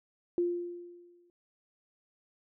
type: tone with exponential decay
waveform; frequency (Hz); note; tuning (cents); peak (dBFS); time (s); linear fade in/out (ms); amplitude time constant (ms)
sine; 349.2; F4; 0; -24; 0.38-1.3; 1; 200
effects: none

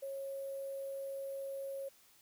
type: tone with sample-and-hold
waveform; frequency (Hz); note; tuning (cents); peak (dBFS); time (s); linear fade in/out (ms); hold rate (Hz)
sine; 547; C#5; -23; -39; 0.02-1.89; 10; 11025
effects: white hiss -65 dBFS RMS until 2.21 s

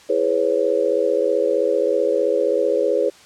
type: chord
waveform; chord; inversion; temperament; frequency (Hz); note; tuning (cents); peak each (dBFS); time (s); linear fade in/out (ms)
sine; C# minor seventh; first; just; 332.6 / 415.8 / 498.9 / 554.4; E4 / G#4 / B4 / C#5; +16 / +2 / +17 / 0; -26 / -21 / -20 / -21; 0.09-3.1; 10
effects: white hiss -47 dBFS RMS until 3.25 s + low-pass 7000 Hz 12 dB/octave

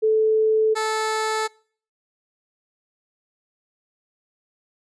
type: tone pair in turn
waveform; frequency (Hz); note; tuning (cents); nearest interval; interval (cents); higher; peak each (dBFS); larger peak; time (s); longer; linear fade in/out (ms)
sine / 15% pulse; 436.9 / 436.9; A4 / A4; -12 / -12; unison; 0; neither; -15 / -15; neither; 0.02-0.75 / 0.75-1.48; neither; 20
effects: noise-tail reverb RT60 0.5 s tail -25 dB re dry + resampled to 22050 Hz

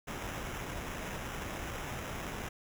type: noise with sample-and-hold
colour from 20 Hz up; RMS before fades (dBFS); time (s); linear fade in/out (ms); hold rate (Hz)
pink; -40; 0.07-2.49; 10; 4410
effects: none

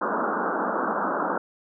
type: band-pass noise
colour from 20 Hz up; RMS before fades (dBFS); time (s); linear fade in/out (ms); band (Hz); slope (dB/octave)
white; -26; 0.01-1.38; 5; 180 to 1500; 96
effects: none

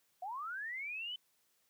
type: linear sweep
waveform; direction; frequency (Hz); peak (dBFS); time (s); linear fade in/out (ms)
sine; up; 693 to 3061; -39; 0.22-1.16; 5
effects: white hiss -75 dBFS RMS until 1.69 s + high-pass 100 Hz 12 dB/octave

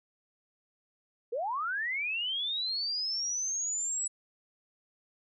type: linear sweep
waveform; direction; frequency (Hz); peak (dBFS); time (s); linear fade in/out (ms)
sine; up; 433.1 to 7902; -30; 1.32-4.08; 10
effects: none

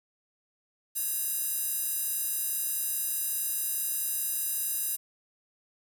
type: tone with high-pass filter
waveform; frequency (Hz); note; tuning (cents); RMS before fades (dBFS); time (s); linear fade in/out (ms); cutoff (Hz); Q
square; 554.4; C#5; 0; -31; 0.95-4.97; 20; 11000; 1.4
effects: 8-bit

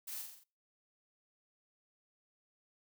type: noise with echo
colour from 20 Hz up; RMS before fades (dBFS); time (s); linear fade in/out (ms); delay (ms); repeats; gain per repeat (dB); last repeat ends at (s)
blue; -44; 0.07-0.22; 10; 44; 5; -4; 0.44
effects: noise-tail reverb RT60 0.4 s tail -26 dB re dry

